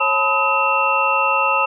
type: tone cluster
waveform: sine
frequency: 545 / 866 / 997 / 1270 / 2700 Hz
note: C#5 / A5 / B5 / D#6 / E7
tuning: -29 / -28 / +16 / +35 / +41 cents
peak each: -24 / -22 / -23 / -19 / -19 dBFS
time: 0-1.66 s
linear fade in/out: 10 ms
effects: none